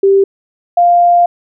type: tone pair in turn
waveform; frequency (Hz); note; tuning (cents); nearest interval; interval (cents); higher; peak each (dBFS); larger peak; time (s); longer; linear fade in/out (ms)
sine; 392 / 698.5; G4 / F5; 0 / 0; minor seventh; 1000; second; -5; neither; 0.03-0.24 / 0.77-1.26; second; 5
effects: none